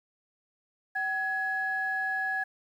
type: tone pair together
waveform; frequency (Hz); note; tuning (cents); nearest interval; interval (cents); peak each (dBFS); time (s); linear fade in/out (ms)
sine; 765.4 / 1678; G5 / G#6; -42 / +17; octave + major second; 1359; -33 / -28; 0.95-2.44; 10
effects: tanh soft clip ceiling -20 dBFS + 10-bit